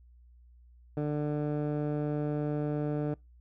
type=tone with low-pass filter; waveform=15% pulse; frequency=148.5 Hz; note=D3; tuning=20 cents sharp; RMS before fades=-31 dBFS; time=0.97-3.14 s; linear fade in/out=2 ms; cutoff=750 Hz; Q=0.64; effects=noise-tail reverb RT60 0.2 s tail -24 dB re dry + added 60 Hz sine -54 dBFS peak until 3.4 s